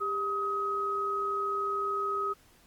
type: tone pair together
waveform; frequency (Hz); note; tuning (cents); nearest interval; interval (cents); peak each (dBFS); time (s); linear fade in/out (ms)
sine; 398.5 / 1265; G4 / D#6; +28 / +28; octave + minor sixth; 2000; -35 / -29; 0-2.34; 20
effects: pink hiss -61 dBFS RMS until 2.66 s + Opus 32 kbps